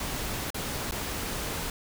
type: noise with dropouts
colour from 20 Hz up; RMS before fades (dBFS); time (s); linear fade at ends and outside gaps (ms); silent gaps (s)
pink; -33; 0-1.7; 2; 0.504-0.544 / 0.911-0.92
effects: none